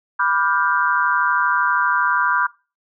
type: chord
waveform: sine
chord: G dominant seventh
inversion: first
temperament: equal with one note detuned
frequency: 987.8 / 1174.7 / 1415.6 / 1568 Hz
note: B5 / D6 / F6 / G6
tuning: 0 / 0 / +23 / 0 cents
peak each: -21 dBFS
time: 0.19-2.47 s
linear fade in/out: 10 ms
effects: noise-tail reverb RT60 0.3 s tail -21 dB re dry